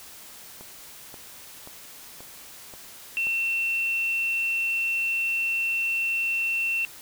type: click train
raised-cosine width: 1 ms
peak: -29 dBFS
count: 6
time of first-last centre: 0.61-3.27 s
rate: 1.88 Hz
type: tone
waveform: sine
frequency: 2700 Hz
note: E7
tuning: 41 cents sharp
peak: -23 dBFS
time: 3.17-6.85 s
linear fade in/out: 0 ms
effects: white hiss -45 dBFS RMS until 7.01 s